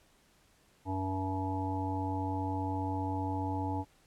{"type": "harmonic tone", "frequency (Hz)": 95, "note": "F#2", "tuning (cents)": 46, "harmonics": [1, 3, 5, 7, 9, 10], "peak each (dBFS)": [-35, -36, -45, -45, -37, -46], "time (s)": [0.85, 3.85], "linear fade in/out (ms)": 50, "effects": ["pink hiss -66 dBFS RMS until 4.06 s", "low-pass 12000 Hz 12 dB/octave"]}